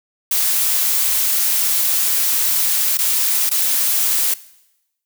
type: noise with dropouts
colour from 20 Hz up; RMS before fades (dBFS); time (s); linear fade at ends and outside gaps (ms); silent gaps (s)
blue; -17; 0.31-4.34; 5; 2.974-2.987 / 3.494-3.512
effects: noise-tail reverb RT60 0.9 s tail -19 dB re dry